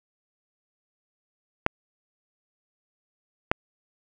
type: clicks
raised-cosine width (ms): 0.5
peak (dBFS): -4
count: 2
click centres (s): 1.664 / 3.515
effects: none